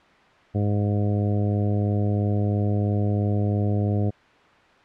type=harmonic tone; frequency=103 Hz; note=G#2; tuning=14 cents flat; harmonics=1 / 2 / 3 / 4 / 5 / 6 / 7; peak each=-21 / -27 / -31 / -33 / -35 / -37 / -38 dBFS; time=0.54-4.11 s; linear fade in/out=20 ms; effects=white hiss -53 dBFS RMS until 4.84 s + low-pass 2000 Hz 12 dB/octave